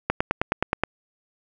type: click train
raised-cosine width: 0.5 ms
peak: -5 dBFS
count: 8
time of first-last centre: 0.1-0.836 s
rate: 9.51 Hz
effects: none

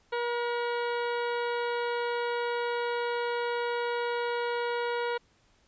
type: harmonic tone with a mistuned harmonic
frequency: 478.1 Hz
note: A#4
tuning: 44 cents sharp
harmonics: 1 / 2 / 3 / 4 / 5 / 6 / 7 / 8 / 9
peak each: -30 / -34 / -37 / -43 / -44 / -47 / -49 / -49 / -51 dBFS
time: 0.12-5.18 s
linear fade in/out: 10 ms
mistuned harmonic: 5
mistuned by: -78 cents
effects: pink hiss -66 dBFS RMS until 5.67 s + resampled to 16000 Hz

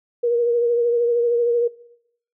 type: tone with vibrato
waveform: sine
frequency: 474.2 Hz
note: A#4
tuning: 30 cents sharp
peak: -16 dBFS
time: 0.23-1.68 s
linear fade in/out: 10 ms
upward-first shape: triangle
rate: 13 Hz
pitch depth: 38 cents each way
effects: noise-tail reverb RT60 0.7 s tail -18 dB re dry

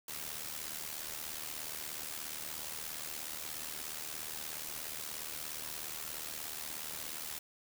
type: noise with amplitude modulation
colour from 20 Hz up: white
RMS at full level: -39 dBFS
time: 0.08-7.39 s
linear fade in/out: 5 ms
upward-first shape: sine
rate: 76.9 Hz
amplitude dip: 70%
effects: none

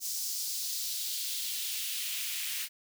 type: noise with high-pass filter sweep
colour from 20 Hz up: white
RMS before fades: -35 dBFS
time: 0-2.69 s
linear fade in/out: 50 ms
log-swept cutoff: 5700 to 2300 Hz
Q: 1.9
effects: none

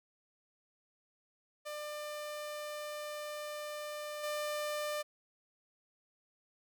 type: tone with level steps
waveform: sawtooth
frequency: 597 Hz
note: D5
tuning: 28 cents sharp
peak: -36 / -31 dBFS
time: 1.65-5.03 s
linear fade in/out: 20 ms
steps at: 4.23 s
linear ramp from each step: 10 ms
effects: none

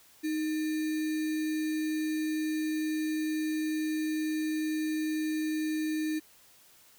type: tone with sample-and-hold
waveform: sine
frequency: 311.1 Hz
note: D#4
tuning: in tune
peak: -28 dBFS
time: 0.23-6.2 s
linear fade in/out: 20 ms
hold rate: 2100 Hz
effects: white hiss -59 dBFS RMS until 6.98 s

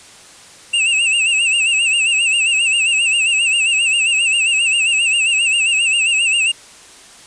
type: tone with vibrato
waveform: square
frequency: 2690 Hz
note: E7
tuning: 34 cents sharp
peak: -13 dBFS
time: 0.73-6.52 s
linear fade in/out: 10 ms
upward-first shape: sine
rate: 7.5 Hz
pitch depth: 94 cents each way
effects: white hiss -41 dBFS RMS until 7.26 s + resampled to 22050 Hz

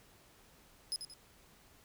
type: tone with echo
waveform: 30% pulse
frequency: 5070 Hz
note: D#8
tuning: 32 cents sharp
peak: -30 dBFS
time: 0.92-0.96 s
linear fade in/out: 0 ms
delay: 89 ms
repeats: 2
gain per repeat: -8 dB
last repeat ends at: 1.138 s
effects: pink hiss -63 dBFS RMS until 1.84 s

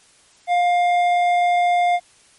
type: tone with hard clipping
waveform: sine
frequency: 706 Hz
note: F5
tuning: 19 cents sharp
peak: -16 dBFS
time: 0.47-2 s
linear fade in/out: 50 ms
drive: 8 dB
effects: white hiss -53 dBFS RMS until 2.38 s + MP3 48 kbps

